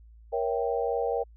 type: chord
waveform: sine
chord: A# diminished seventh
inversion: none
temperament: equal with one note detuned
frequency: 470.8 / 554.4 / 659.3 / 784 Hz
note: A#4 / C#5 / E5 / G5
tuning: +17 / 0 / 0 / 0 cents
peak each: -28 / -32 / -34 / -32 dBFS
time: 0.32-1.24 s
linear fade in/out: 20 ms
effects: added 56 Hz sine -49 dBFS peak until 1.36 s